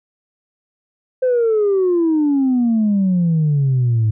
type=exponential sweep; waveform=sine; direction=down; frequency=520 to 106.4 Hz; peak=-11 dBFS; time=1.22-4.11 s; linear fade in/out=10 ms; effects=tanh soft clip ceiling -10 dBFS